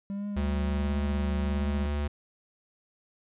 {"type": "tone with vibrato", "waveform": "triangle", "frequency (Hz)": 197.6, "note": "G3", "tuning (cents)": 14, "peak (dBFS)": -29, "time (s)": [0.1, 1.86], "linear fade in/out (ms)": 0, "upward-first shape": "triangle", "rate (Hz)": 1.4, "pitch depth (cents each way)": 69}
{"type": "tone", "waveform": "square", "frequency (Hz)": 72.9, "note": "D2", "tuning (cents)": -12, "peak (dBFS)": -28, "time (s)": [0.36, 2.08], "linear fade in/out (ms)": 10}
{"effects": ["resampled to 8000 Hz"]}